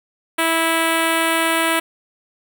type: tone with notch filter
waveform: 5% pulse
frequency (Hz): 327.7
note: E4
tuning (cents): -10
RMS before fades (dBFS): -18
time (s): 0.38-1.8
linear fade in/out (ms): 10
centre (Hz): 4900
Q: 0.89
effects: none